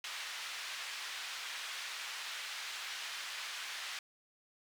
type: band-pass noise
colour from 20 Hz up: white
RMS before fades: -43 dBFS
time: 0.04-3.99 s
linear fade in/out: 2 ms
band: 1300 to 3700 Hz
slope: 12 dB/octave
effects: none